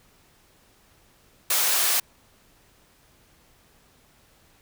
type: high-pass noise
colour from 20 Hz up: white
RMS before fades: -22 dBFS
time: 1.5-2 s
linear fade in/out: 5 ms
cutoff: 560 Hz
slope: 12 dB/octave
effects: pink hiss -59 dBFS RMS until 4.61 s